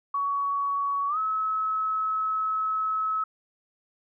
sine tone with pitch glide, 1124 to 1291.1 Hz, C#6 to E6, +24 to -36 cents, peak -24 dBFS, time 0.14-3.24 s, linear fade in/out 5 ms, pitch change +240 cents, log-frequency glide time 1.08-1.18 s, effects none

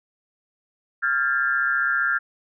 sine tone cluster, 1389 / 1615 / 1750 Hz, F6 / G#6 / A6, -10 / -49 / -10 cents, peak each -22 / -23 / -28 dBFS, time 1.02-2.19 s, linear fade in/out 20 ms, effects none

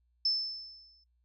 sine tone with exponential decay, 5274 Hz, E8, in tune, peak -24 dBFS, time 0.25-1.04 s, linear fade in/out 5 ms, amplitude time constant 170 ms, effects noise-tail reverb RT60 0.1 s tail -23 dB re dry + added 60 Hz sine -69 dBFS peak until 1.24 s

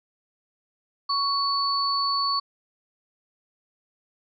sine tone pair together, 1115 / 4460 Hz, C#6 / C#8, +10 / +10 cents, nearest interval 2 octaves, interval 2400 cents, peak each -24 / -25 dBFS, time 1.09-2.4 s, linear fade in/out 10 ms, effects none

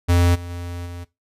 square tone with level steps, 87.31 Hz, F2, in tune, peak -14 / -31 / -29 / -32 dBFS, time 0.08-1.05 s, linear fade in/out 20 ms, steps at 0.34 / 0.49 / 0.85 s, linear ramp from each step 20 ms, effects noise-tail reverb RT60 0.2 s tail -18 dB re dry + resampled to 32000 Hz

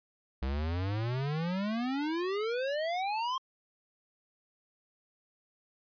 square exponential sweep, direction up, 63.6 to 1072 Hz, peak -31 dBFS, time 0.42-3.38 s, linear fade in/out 5 ms, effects resampled to 11025 Hz

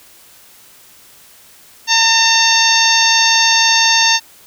harmonic tone, 906 Hz, A#5, 50 cents flat, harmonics 1 / 2 / 3 / 4 / 5 / 6 / 7, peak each -17 / -17 / -17 / -17 / -17 / -17 / -17 dBFS, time 1.87-4.2 s, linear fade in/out 50 ms, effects white hiss -44 dBFS RMS until 4.46 s

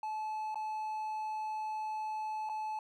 triangle tone with dropouts, 864 Hz, A5, 32 cents flat, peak -33 dBFS, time 0.03-2.79 s, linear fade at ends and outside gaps 2 ms, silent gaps 0.545-0.556 / 2.491-2.496 s, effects none

